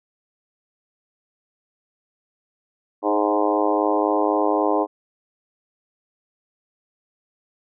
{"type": "harmonic tone with a mistuned harmonic", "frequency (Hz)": 103.83, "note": "G#2", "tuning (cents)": 0, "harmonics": [3, 4, 5, 6, 7, 8, 9, 10], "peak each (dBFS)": [-23, -24, -25, -26, -26, -27, -28, -28], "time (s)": [3.02, 4.87], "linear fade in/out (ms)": 50, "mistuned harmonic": 5, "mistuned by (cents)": 16, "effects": []}